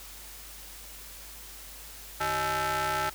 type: ring-modulated tone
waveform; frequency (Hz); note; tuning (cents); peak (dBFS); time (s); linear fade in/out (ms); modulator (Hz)
sawtooth; 235; A#3; +14; -20; 2.2-3.1; 10; 1090
effects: added 50 Hz sine -50 dBFS peak until 3.14 s + white hiss -46 dBFS RMS until 3.14 s